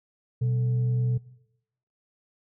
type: tone with frequency modulation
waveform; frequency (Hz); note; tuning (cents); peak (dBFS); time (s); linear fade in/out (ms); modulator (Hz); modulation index
sine; 123.47; B2; 0; -22; 0.41-1.18; 10; 316; 0.22
effects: noise-tail reverb RT60 0.8 s tail -19 dB re dry